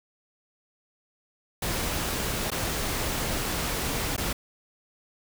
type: noise with dropouts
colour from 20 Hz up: pink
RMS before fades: -29 dBFS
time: 1.62-4.33 s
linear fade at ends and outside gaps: 5 ms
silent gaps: 2.504-2.516 / 4.165-4.178 s
effects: none